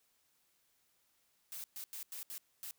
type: noise bursts at uneven times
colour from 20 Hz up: blue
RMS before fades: -45 dBFS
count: 6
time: 1.52-1.64 / 1.76-1.84 / 1.93-2.03 / 2.12-2.23 / 2.3-2.38 / 2.63-2.71 s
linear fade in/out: 0 ms
effects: white hiss -75 dBFS RMS until 2.78 s